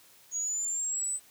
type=exponential sweep; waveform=sine; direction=up; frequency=6645 to 8110 Hz; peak=-29 dBFS; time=0.31-1.2 s; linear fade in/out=50 ms; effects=white hiss -58 dBFS RMS until 1.3 s + high-pass 80 Hz 12 dB/octave